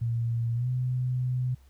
sine tone with pitch glide, 116.54 to 126.36 Hz, A#2 to B2, 0 to +40 cents, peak -25 dBFS, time 0.01-1.55 s, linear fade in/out 10 ms, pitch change +140 cents, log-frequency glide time 0.54-0.68 s, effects added 66 Hz sine -53 dBFS peak until 1.69 s + pink hiss -66 dBFS RMS until 1.69 s

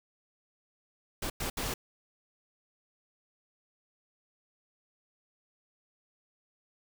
pink noise bursts at uneven times, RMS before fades -34 dBFS, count 3, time 1.22-1.3 / 1.4-1.5 / 1.57-1.74 s, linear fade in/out 5 ms, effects none

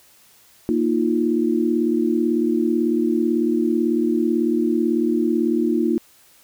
sine chord, Bb suspended fourth, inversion none, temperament equal, 233.1 / 311.1 / 349.2 Hz, Bb3 / Eb4 / F4, 0 / 0 / 0 cents, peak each -21 dBFS, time 0.69-5.98 s, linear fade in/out 0 ms, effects white hiss -53 dBFS RMS until 6.43 s

